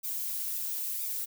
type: noise with flanger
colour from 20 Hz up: violet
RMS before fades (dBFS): -34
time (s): 0.03-1.26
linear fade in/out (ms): 20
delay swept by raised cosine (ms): 0.82 to 6.42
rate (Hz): 1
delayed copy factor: +1
effects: none